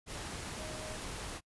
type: tone in noise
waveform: sine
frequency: 622.3 Hz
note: D#5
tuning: in tune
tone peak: -47 dBFS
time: 0.55-0.99 s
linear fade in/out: 50 ms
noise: pink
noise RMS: -42 dBFS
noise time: 0.06-1.41 s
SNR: -8 dB
effects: noise-tail reverb RT60 0.1 s tail -25 dB re dry + resampled to 24000 Hz